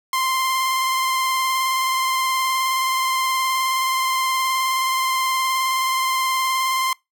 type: tone with vibrato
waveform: sawtooth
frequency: 1046.5 Hz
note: C6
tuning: in tune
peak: -15 dBFS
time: 0.13-6.93 s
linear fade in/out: 2 ms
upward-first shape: square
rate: 19 Hz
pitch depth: 14 cents each way
effects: noise-tail reverb RT60 0.2 s tail -25 dB re dry